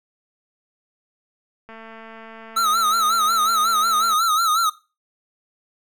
click train, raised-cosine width 0.5 ms, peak -26 dBFS, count 549, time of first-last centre 1.69-4.136 s, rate 224 Hz
square tone with vibrato, 1300 Hz, E6, 24 cents flat, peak -17 dBFS, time 2.56-4.7 s, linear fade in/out 10 ms, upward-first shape sine, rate 5.5 Hz, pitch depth 100 cents each way
effects noise-tail reverb RT60 0.3 s tail -19 dB re dry

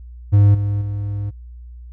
triangle tone with level steps, 101.8 Hz, G#2, 34 cents flat, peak -6 / -15 / -19 dBFS, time 0.32-1.31 s, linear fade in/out 20 ms, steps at 0.54 / 0.81 s, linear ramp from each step 10 ms, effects added 60 Hz sine -34 dBFS peak until 1.92 s

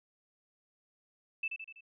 sine tone with echo, 2637 Hz, E7, in tune, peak -31 dBFS, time 1.43-1.48 s, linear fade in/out 5 ms, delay 82 ms, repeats 4, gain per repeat -5 dB, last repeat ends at 1.808 s, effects none

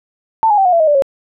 sine tone with pitch steps, 890 / 830.4 / 774.8 / 722.9 / 674.5 / 629.3 / 587.2 / 547.9 Hz, A5 / G#5 / G5 / F#5 / E5 / D#5 / D5 / C#5, +20 / 0 / -20 / -40 / +40 / +19 / 0 / -20 cents, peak -8 dBFS, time 0.43-1.022 s, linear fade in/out 0 ms, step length 74 ms, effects none

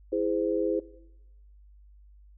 sine chord, E augmented, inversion none, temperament just, 329.6 / 412 / 515 Hz, E4 / G#4 / B#4, 0 / -14 / -28 cents, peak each -29 dBFS, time 0.12-0.8 s, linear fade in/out 10 ms, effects noise-tail reverb RT60 0.9 s tail -18 dB re dry + added 50 Hz sine -51 dBFS peak until 2.37 s

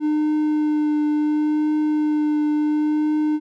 triangle tone with vibrato, 302.2 Hz, D4, 50 cents sharp, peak -15 dBFS, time 0-3.4 s, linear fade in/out 50 ms, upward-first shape triangle, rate 0.71 Hz, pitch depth 16 cents each way, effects none

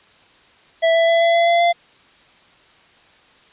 square tone with pitch steps, 659.3 / 664.3 / 669.3 / 674.3 / 679.4 / 684.5 / 689.7 Hz, E5 / E5 / E5 / E5 / F5 / F5 / F5, 0 / +13 / +26 / +39 / -48 / -35 / -22 cents, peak -13 dBFS, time 0.82-1.73 s, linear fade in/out 20 ms, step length 130 ms, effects white hiss -51 dBFS RMS until 3.52 s + resampled to 8000 Hz

